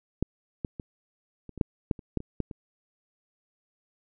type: clicks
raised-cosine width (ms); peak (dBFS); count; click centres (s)
3; -12 / -17 / -23 / -29 / -26 / -10 / -12 / -30 / -13 / -26 / -15 / -26; 12; 0.226 / 0.648 / 0.798 / 1.493 / 1.577 / 1.612 / 1.912 / 1.992 / 2.173 / 2.204 / 2.403 / 2.512
effects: none